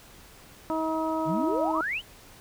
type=harmonic tone; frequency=318.7 Hz; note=D#4; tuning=42 cents sharp; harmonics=1 / 2 / 3 / 4; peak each=-29 / -31 / -31 / -36 dBFS; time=0.7-1.81 s; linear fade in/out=0 ms
type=exponential sweep; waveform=sine; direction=up; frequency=134.8 to 3200 Hz; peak=-27 dBFS; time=1.25-2.02 s; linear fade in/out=50 ms
effects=pink hiss -51 dBFS RMS until 2.4 s